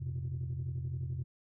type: chord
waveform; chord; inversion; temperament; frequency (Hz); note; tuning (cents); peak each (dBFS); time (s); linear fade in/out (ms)
sine; F suspended fourth; none; equal with one note detuned; 87.31 / 119.2 / 130.81; F2 / Bb2 / C3; 0 / +39 / 0; -38 / -40 / -35; 0-1.24; 20
effects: tanh soft clip ceiling -30 dBFS